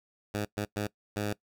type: tone bursts at uneven times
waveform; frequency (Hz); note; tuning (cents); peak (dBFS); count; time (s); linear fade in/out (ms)
10% pulse; 103.83; G#2; 0; -22; 4; 0.34-0.45 / 0.57-0.65 / 0.76-0.87 / 1.16-1.33; 5
effects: noise-tail reverb RT60 0.1 s tail -21 dB re dry